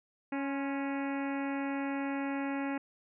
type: harmonic tone with a mistuned harmonic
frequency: 277.2 Hz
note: C#4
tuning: in tune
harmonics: 1 / 2 / 3 / 4 / 5 / 6 / 7 / 8 / 9 / 10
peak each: -33 / -42 / -41 / -48 / -47 / -47 / -47 / -49 / -49 / -56 dBFS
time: 0.32-2.78 s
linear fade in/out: 5 ms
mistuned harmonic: 4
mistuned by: -53 cents
effects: none